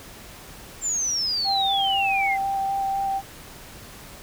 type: exponential sweep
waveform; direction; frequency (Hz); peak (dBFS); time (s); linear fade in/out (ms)
sine; down; 7430 to 2023; -22; 0.81-2.38; 50
type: tone with vibrato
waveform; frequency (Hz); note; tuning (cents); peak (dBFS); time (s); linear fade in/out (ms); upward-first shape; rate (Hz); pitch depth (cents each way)
sine; 784; G5; 0; -22; 1.44-3.22; 50; square; 4; 8
effects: pink hiss -43 dBFS RMS until 4.22 s